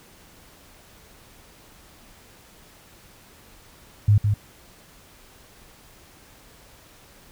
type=tone with echo; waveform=sine; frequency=103.6 Hz; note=G#2; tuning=4 cents flat; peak=-12 dBFS; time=4.08-4.18 s; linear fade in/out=5 ms; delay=160 ms; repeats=1; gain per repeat=-5 dB; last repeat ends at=4.34 s; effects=pink hiss -51 dBFS RMS until 7.31 s

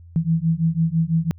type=beating tone pair; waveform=sine; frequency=160.7 / 166.7 Hz; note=E3 / E3; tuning=-44 / +20 cents; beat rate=6 Hz; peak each=-20 dBFS; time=0.16-1.31 s; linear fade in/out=0 ms; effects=added 85 Hz sine -41 dBFS peak until 1.38 s

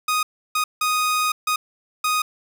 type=tone bursts at uneven times; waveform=sawtooth; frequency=1244.5 Hz; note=D#6; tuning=in tune; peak=-15 dBFS; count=5; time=0.08-0.23 / 0.55-0.64 / 0.81-1.32 / 1.47-1.56 / 2.04-2.22 s; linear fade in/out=5 ms; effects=none

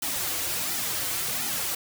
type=noise with flanger; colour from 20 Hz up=white; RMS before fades=-29 dBFS; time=0.02-1.75 s; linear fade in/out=5 ms; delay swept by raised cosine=1.8 to 5.1 ms; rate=1.4 Hz; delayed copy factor=-0.9; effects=none

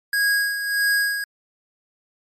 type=tone with tremolo; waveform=square; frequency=1645 Hz; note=G#6; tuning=17 cents flat; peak=-17 dBFS; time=0.13-1.24 s; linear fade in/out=2 ms; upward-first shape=sine; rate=1.6 Hz; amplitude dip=60%; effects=MP3 64 kbps

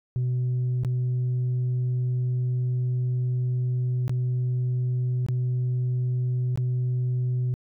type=tone with dropouts; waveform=sine; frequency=125.2 Hz; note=B2; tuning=24 cents sharp; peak=-20 dBFS; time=0.16-7.54 s; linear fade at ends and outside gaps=0 ms; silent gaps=0.835-0.848 / 4.08-4.095 / 5.264-5.286 / 6.558-6.575 s; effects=tanh soft clip ceiling -21 dBFS

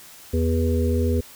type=harmonic tone with a mistuned harmonic; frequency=81.3 Hz; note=E2; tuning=23 cents flat; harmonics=1 / 3 / 5 / 6; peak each=-20 / -25 / -27 / -28 dBFS; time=0.33-1.21 s; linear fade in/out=10 ms; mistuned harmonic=1; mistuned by=+15 cents; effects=white hiss -45 dBFS RMS until 1.35 s

